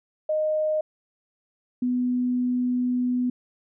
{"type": "tone pair in turn", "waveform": "sine", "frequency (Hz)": [618, 248.4], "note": ["D#5", "B3"], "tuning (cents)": [-12, 10], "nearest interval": "octave + major third", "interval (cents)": 1578, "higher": "first", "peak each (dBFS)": -21, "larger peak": "neither", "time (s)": [[0.29, 0.81], [1.82, 3.3]], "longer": "second", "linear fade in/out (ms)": 5, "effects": []}